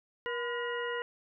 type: harmonic tone with a mistuned harmonic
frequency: 478 Hz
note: A#4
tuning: 43 cents sharp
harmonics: 1 / 2 / 3 / 4 / 6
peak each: -35 / -40 / -40 / -39 / -44 dBFS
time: 0.26-1.02 s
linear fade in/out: 0 ms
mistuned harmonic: 2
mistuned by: +89 cents
effects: none